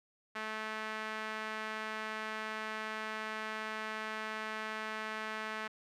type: tone with band-pass filter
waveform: sawtooth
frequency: 217.3 Hz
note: A3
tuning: 21 cents flat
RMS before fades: -40 dBFS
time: 0.35-5.68 s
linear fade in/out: 10 ms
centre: 1700 Hz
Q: 1.4
effects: none